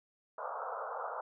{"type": "band-pass noise", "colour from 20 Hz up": "white", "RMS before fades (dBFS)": -40, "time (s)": [0.38, 1.21], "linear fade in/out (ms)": 2, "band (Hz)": [460, 1400], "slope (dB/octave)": 96, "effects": []}